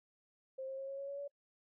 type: tone with pitch steps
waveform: sine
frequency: 528 / 534.4 / 541 / 547.6 / 554.3 / 561 / 567.9 Hz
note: C5 / C5 / C#5 / C#5 / C#5 / C#5 / C#5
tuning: +16 / +36 / -42 / -21 / 0 / +21 / +42 cents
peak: -40 dBFS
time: 0.58-1.28 s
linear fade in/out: 10 ms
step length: 100 ms
effects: noise-tail reverb RT60 0.1 s tail -26 dB re dry